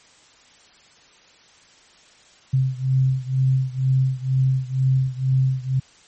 sine beating tone pair, 130.81 / 132.91 Hz, C3 / C3, 0 / +28 cents, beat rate 2.1 Hz, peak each -19 / -21 dBFS, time 2.53-5.8 s, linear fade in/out 10 ms, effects white hiss -52 dBFS RMS until 6.07 s + MP3 32 kbps

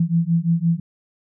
sine beating tone pair, 164.81 / 170.61 Hz, E3 / F3, 0 / -40 cents, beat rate 5.8 Hz, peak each -19 dBFS, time 0-0.8 s, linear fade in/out 5 ms, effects none

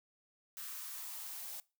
blue noise with high-pass filter sweep, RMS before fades -45 dBFS, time 0.57-1.6 s, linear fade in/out 0 ms, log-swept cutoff 1300 to 640 Hz, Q 2.7, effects noise-tail reverb RT60 0.3 s tail -22 dB re dry

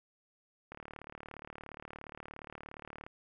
click train, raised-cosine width 0.5 ms, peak -30 dBFS, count 88, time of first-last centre 0.72-3.065 s, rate 37.1 Hz, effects none

